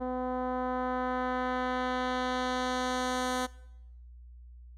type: tone with low-pass filter sweep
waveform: 10% pulse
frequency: 253 Hz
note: B3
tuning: 42 cents sharp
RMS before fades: -32 dBFS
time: 0-3.47 s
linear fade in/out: 20 ms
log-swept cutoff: 650 to 10000 Hz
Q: 0.88
effects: noise-tail reverb RT60 0.8 s tail -20 dB re dry + added 60 Hz sine -47 dBFS peak until 4.77 s